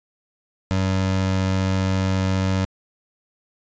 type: tone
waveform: 25% pulse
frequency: 94.8 Hz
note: F#2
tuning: 43 cents sharp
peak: -15 dBFS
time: 0.71-2.65 s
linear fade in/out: 0 ms
effects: resampled to 16000 Hz